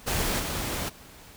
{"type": "noise with level steps", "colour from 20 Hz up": "pink", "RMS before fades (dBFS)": [-27, -31], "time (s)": [0.06, 0.9], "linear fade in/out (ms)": 20, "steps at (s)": 0.39, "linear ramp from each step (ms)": 10, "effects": ["pink hiss -49 dBFS RMS until 1.36 s"]}